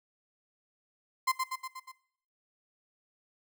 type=tone with echo; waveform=35% pulse; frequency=1039 Hz; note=C6; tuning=12 cents flat; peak=-23 dBFS; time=1.27-1.32 s; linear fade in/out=10 ms; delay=120 ms; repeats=5; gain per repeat=-4 dB; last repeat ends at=1.92 s; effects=noise-tail reverb RT60 0.6 s tail -18 dB re dry